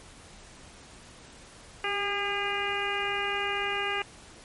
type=harmonic tone with a mistuned harmonic; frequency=404.9 Hz; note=G#4; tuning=44 cents flat; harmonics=1 / 2 / 3 / 4 / 5 / 6 / 7; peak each=-35 / -35 / -35 / -35 / -35 / -35 / -35 dBFS; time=1.84-4.02 s; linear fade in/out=2 ms; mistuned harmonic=1; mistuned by=-32 cents; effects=pink hiss -50 dBFS RMS until 4.44 s + MP3 48 kbps